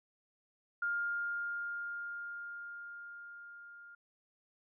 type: tone with level ramp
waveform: sine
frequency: 1408 Hz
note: F6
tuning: 14 cents sharp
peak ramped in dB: -31 to -51 dBFS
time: 0.82-3.95 s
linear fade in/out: 5 ms
effects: none